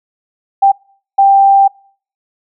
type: tone bursts at uneven times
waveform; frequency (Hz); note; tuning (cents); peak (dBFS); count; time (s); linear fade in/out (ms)
sine; 788; G5; +9; -4; 2; 0.62-0.72 / 1.18-1.68; 10
effects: noise-tail reverb RT60 0.5 s tail -25 dB re dry